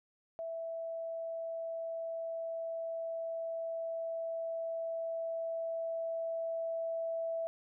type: tone with level ramp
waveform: sine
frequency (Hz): 659.3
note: E5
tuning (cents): 0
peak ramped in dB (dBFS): -37 to -33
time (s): 0.39-7.47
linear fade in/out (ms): 0
effects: none